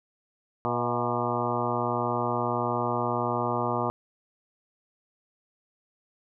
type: harmonic tone with a mistuned harmonic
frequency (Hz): 120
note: B2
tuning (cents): -49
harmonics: 1 / 2 / 3 / 4 / 5 / 6 / 7 / 8 / 9 / 10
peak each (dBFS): -34 / -34 / -34 / -34 / -34 / -34 / -34 / -34 / -34 / -34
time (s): 0.65-3.9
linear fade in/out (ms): 0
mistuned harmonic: 5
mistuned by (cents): +61
effects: none